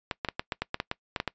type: clicks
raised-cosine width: 0.3 ms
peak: -12 dBFS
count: 12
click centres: 0.112 / 0.248 / 0.287 / 0.395 / 0.522 / 0.62 / 0.744 / 0.801 / 0.914 / 1.162 / 1.201 / 1.277 s
effects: noise-tail reverb RT60 0.1 s tail -23 dB re dry + resampled to 16000 Hz